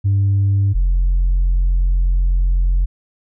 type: tone pair in turn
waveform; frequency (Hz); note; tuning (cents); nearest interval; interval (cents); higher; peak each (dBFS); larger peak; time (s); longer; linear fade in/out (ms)
sine; 99 / 44.1; G2 / F1; +18 / +18; octave + major second; 1400; first; -10; neither; 0.04-0.74 / 0.74-2.86; second; 20
effects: tanh soft clip ceiling -10 dBFS